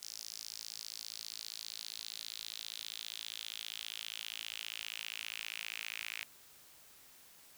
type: tone with high-pass filter sweep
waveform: sawtooth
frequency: 55 Hz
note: A1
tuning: in tune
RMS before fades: -45 dBFS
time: 0.02-6.23 s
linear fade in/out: 0 ms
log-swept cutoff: 5300 to 2400 Hz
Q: 3.4
effects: white hiss -60 dBFS RMS until 7.57 s